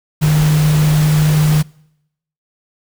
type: tone in noise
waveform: sine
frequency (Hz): 152.4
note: D#3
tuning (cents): -36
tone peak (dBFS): -9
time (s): 0.21-1.63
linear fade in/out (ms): 20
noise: pink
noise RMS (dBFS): -23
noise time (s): 0.21-1.63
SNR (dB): +11
effects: noise-tail reverb RT60 0.8 s tail -25 dB re dry